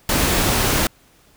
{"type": "noise", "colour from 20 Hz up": "pink", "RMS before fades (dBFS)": -18, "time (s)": [0.09, 0.87], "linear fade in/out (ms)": 2, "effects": ["pink hiss -54 dBFS RMS until 1.36 s"]}